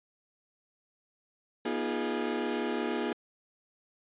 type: chord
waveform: 35% pulse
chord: F half-diminished seventh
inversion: second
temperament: equal with one note detuned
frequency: 241.6 / 311.1 / 349.2 / 415.3 Hz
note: Cb4 / Eb4 / F4 / Ab4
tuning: -38 / 0 / 0 / 0 cents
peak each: -33 / -35 / -34 / -33 dBFS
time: 1.65-3.13 s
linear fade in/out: 5 ms
effects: resampled to 8000 Hz